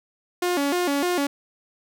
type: tone with vibrato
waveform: sawtooth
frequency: 317.1 Hz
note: D#4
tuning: 33 cents sharp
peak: -17 dBFS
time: 0.42-1.27 s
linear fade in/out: 5 ms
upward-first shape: square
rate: 3.3 Hz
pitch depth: 200 cents each way
effects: none